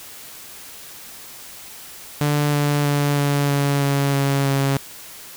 sawtooth tone with pitch steps, 146.83 / 145.48 / 144.14 / 142.81 / 141.5 / 140.2 / 138.91 / 137.63 Hz, D3 / D3 / D3 / D3 / C#3 / C#3 / C#3 / C#3, 0 / -16 / -32 / -48 / +36 / +20 / +4 / -12 cents, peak -13 dBFS, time 2.21-4.77 s, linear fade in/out 0 ms, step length 320 ms, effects white hiss -39 dBFS RMS until 5.36 s

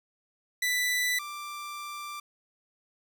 sawtooth tone pair in turn, 1983 / 1179.1 Hz, B6 / D6, +7 / +7 cents, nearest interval major sixth, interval 900 cents, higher first, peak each -22 / -33 dBFS, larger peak first, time 0.62-1.19 / 1.19-2.2 s, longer second, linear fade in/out 5 ms, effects 10-bit

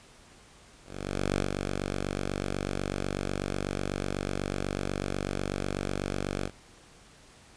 5% pulse tone with ADSR envelope, 48.09 Hz, G1, 32 cents flat, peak -14 dBFS, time 0.84-6.51 s, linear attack 530 ms, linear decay 110 ms, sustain -5 dB, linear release 59 ms, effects pink hiss -55 dBFS RMS until 7.56 s + resampled to 22050 Hz

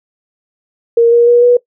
sine tone with pitch steps, 466.2 / 473 / 479.9 / 486.8 Hz, A#4 / A#4 / B4 / B4, 0 / +25 / -50 / -25 cents, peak -4 dBFS, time 0.97-1.57 s, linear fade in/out 5 ms, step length 150 ms, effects noise-tail reverb RT60 0.1 s tail -20 dB re dry

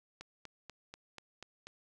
click train, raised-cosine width 0.2 ms, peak -29 dBFS, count 7, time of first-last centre 0.21-1.67 s, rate 4.11 Hz, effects none

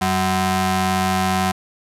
sawtooth ring-modulated tone, 280 Hz, C#4, 18 cents sharp, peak -10 dBFS, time 0.01-1.52 s, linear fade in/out 10 ms, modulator 469 Hz, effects resampled to 32000 Hz

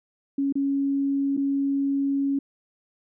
sine tone with dropouts, 277.2 Hz, C#4, in tune, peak -21 dBFS, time 0.38-2.39 s, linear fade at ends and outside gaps 5 ms, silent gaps 0.525-0.554 / 1.368-1.374 s, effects none

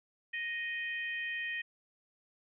harmonic tone, 622.3 Hz, D#5, in tune, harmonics 3 / 4 / 5, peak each -36 / -40 / -46 dBFS, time 0.33-1.62 s, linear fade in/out 10 ms, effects none

